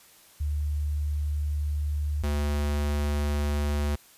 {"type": "tone pair in turn", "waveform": ["sine", "square"], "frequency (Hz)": [74.1, 73.12], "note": ["D2", "D2"], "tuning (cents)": [16, -7], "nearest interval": "unison", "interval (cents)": 23, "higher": "first", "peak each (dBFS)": -25, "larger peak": "neither", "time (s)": [[0.4, 2.23], [2.23, 3.96]], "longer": "first", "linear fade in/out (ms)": 10, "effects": ["white hiss -55 dBFS RMS until 4.17 s", "resampled to 32000 Hz"]}